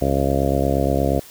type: harmonic tone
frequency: 68.5 Hz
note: C#2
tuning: 20 cents flat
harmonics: 1 / 2 / 3 / 4 / 5 / 6 / 7 / 8 / 9 / 10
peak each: -23 / -24 / -28 / -24 / -28 / -27 / -28 / -25 / -27 / -26 dBFS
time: 0.01-1.2 s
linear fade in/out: 10 ms
effects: white hiss -43 dBFS RMS until 1.3 s